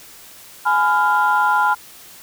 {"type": "chord", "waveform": "sine", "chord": "F diminished", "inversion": "first", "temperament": "just", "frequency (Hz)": [838.1, 1005.8, 1396.9], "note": ["Ab5", "Cb6", "F6"], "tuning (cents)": [16, 31, 0], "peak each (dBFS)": -17, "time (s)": [0.65, 1.75], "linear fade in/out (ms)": 20, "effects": ["tanh soft clip ceiling -6 dBFS", "white hiss -42 dBFS RMS until 2.22 s"]}